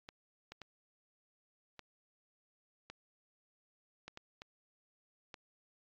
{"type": "clicks", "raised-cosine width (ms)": 0.2, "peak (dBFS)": -29, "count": 9, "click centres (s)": [0.089, 0.52, 0.617, 1.793, 2.9, 4.08, 4.174, 4.419, 5.342], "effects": ["low-pass 5000 Hz 12 dB/octave", "AAC 64 kbps"]}